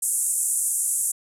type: band-pass noise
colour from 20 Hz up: pink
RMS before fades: -24 dBFS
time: 0.02-1.12 s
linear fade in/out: 10 ms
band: 7800 to 11000 Hz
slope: 48 dB/octave
effects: none